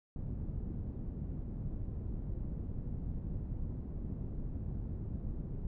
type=low-pass noise; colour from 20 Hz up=pink; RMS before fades=-39 dBFS; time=0.16-5.67 s; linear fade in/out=2 ms; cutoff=200 Hz; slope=12 dB/octave; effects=none